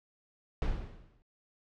brown noise with exponential decay, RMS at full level -28 dBFS, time 0.62-1.22 s, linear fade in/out 0 ms, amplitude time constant 130 ms, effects low-pass 4000 Hz 12 dB/octave

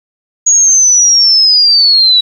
sine linear sweep, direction down, 6720 to 3878 Hz, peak -4 dBFS, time 0.46-2.21 s, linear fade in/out 10 ms, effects 7-bit

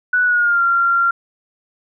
sine tone with pitch glide, 1480 to 1380.9 Hz, F#6 to F6, 0 to -20 cents, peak -12 dBFS, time 0.13-1.11 s, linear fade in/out 5 ms, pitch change -120 cents, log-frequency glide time 0.24-0.62 s, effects none

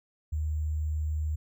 sine tone with sample-and-hold, 76.9 Hz, D#2, 20 cents flat, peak -27 dBFS, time 0.32-1.36 s, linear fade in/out 10 ms, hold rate 7350 Hz, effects none

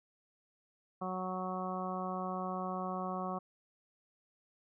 harmonic tone, 185 Hz, F#3, in tune, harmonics 1 / 2 / 3 / 4 / 5 / 6 / 7, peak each -40 / -45 / -44 / -41 / -49 / -41 / -48 dBFS, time 1.01-3.39 s, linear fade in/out 10 ms, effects none

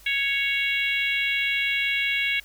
harmonic tone, 554.4 Hz, C#5, in tune, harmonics 3 / 4 / 5 / 6 / 7, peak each -31 / -24 / -28 / -31 / -37 dBFS, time 0.06-2.4 s, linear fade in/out 5 ms, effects added 50 Hz sine -52 dBFS peak until 2.44 s + white hiss -52 dBFS RMS until 2.44 s

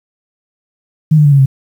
sine tone with pitch steps, 155.56 / 149.91 / 144.47 / 139.23 / 134.18 Hz, D#3 / D3 / D3 / C#3 / C3, 0 / +36 / -28 / +8 / +44 cents, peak -4 dBFS, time 1.11-1.46 s, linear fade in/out 10 ms, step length 70 ms, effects 7-bit

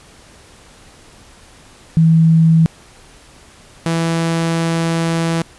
sine / sawtooth tone pair in turn, 162.5 / 165.53 Hz, E3 / E3, -24 / +8 cents, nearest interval unison, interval 32 cents, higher second, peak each -7 / -11 dBFS, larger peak first, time 1.97-2.66 / 3.86-5.42 s, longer second, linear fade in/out 0 ms, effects pink hiss -44 dBFS RMS until 5.58 s + resampled to 24000 Hz

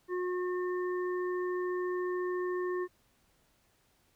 harmonic tone, 361.4 Hz, F#4, 41 cents flat, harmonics 1 / 3 / 5, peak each -31 / -41 / -44 dBFS, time 0.08-2.88 s, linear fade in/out 50 ms, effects pink hiss -70 dBFS RMS until 4.15 s

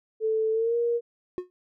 sine tone with pitch glide, 440 to 471.6 Hz, A4 to A#4, 0 to +20 cents, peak -22 dBFS, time 0.2-1.01 s, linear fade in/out 50 ms, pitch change +120 cents, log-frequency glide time 0.52-0.76 s
triangle tone with exponential decay, 362.1 Hz, F#4, 37 cents flat, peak -22 dBFS, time 1.38-1.5 s, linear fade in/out 0 ms, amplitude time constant 24 ms
effects none

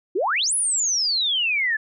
sine exponential two-way sweep, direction up then down, 323 to 10570 to 1702 Hz, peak -19 dBFS, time 0.15-1.77 s, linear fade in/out 10 ms, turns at 0.54 s, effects none

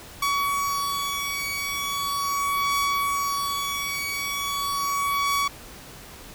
sawtooth beating tone pair, 1129 / 1129.39 Hz, C#6 / C#6, +31 / +32 cents, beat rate 0.39 Hz, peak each -22 / -25 dBFS, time 0.22-5.48 s, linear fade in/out 5 ms, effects pink hiss -43 dBFS RMS until 6.34 s

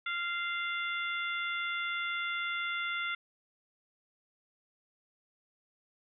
harmonic tone, 694 Hz, F5, 11 cents flat, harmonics 2 / 3 / 4 / 5, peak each -35 / -36 / -43 / -41 dBFS, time 0.06-3.15 s, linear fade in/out 5 ms, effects none

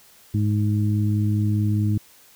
harmonic tone, 104.8 Hz, G#2, 16 cents sharp, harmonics 1 / 2 / 3, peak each -19 / -25 / -29 dBFS, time 0.34-1.98 s, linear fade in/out 5 ms, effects white hiss -52 dBFS RMS until 2.35 s

